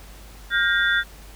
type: tone cluster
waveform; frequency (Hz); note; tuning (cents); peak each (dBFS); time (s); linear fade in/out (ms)
sine; 1415 / 1598 / 1876 / 3495; F6 / G6 / A#6 / A7; +22 / +33 / +11 / -12; -22 / -21 / -25 / -26; 0.5-1.04; 50
effects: added 50 Hz sine -42 dBFS peak until 1.35 s + pink hiss -47 dBFS RMS until 1.35 s